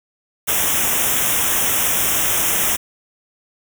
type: band-stop noise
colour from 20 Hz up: white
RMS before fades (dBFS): -18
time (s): 0.47-2.77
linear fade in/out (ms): 20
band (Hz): 3600 to 5500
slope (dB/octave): 96
effects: none